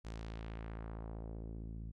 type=tone with low-pass filter sweep; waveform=sawtooth; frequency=55.4 Hz; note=A1; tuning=13 cents sharp; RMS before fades=-45 dBFS; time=0.04-1.92 s; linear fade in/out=20 ms; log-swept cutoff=7400 to 170 Hz; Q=1.1; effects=none